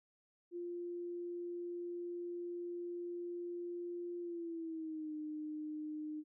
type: tone with pitch glide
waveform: sine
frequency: 348.8 to 305.4 Hz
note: F4 to D#4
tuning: -2 to -32 cents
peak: -40 dBFS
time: 0.51-6.24 s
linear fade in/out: 50 ms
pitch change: -230 cents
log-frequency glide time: 4.2-5.14 s
effects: none